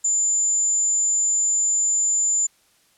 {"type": "tone", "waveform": "sine", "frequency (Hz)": 7100, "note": "A8", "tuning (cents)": 15, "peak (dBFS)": -17, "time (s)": [0.04, 2.47], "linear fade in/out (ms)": 10, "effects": ["white hiss -60 dBFS RMS until 2.97 s", "low-pass 11000 Hz 12 dB/octave"]}